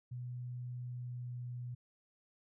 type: tone with pitch glide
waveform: sine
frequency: 123.47 to 122.76 Hz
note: B2 to B2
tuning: 0 to -10 cents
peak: -40 dBFS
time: 0.11-1.75 s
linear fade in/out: 10 ms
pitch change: -10 cents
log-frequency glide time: 0.83-1.32 s
effects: none